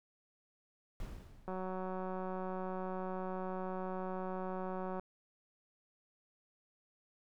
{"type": "noise with exponential decay", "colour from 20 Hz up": "brown", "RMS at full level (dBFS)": -41, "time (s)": [1, 1.92], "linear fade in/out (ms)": 1, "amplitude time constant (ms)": 200}
{"type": "click train", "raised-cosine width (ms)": 1, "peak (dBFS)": -28, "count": 655, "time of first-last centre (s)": [1.48, 4.996], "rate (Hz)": 186}
{"effects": []}